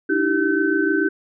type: tone cluster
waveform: sine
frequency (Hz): 299.2 / 326 / 388.6 / 1529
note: D4 / E4 / G4 / G6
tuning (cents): +32 / -19 / -15 / -44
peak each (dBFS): -22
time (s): 0.09-1.09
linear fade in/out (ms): 10
effects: none